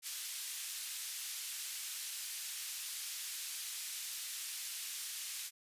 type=band-pass noise; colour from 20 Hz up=white; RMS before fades=-43 dBFS; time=0.02-5.51 s; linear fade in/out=50 ms; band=2400 to 12000 Hz; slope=12 dB/octave; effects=resampled to 32000 Hz